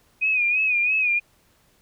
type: tone with vibrato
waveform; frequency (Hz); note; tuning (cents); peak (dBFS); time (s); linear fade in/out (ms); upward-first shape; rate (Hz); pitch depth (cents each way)
sine; 2489; D#7; 0; -18; 0.21-1.2; 20; sine; 3; 72
effects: pink hiss -61 dBFS RMS until 1.81 s